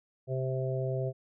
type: harmonic tone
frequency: 130.81 Hz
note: C3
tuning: in tune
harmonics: 1 / 3 / 4 / 5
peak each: -31 / -36 / -37 / -38 dBFS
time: 0.27-1.13 s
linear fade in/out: 50 ms
effects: none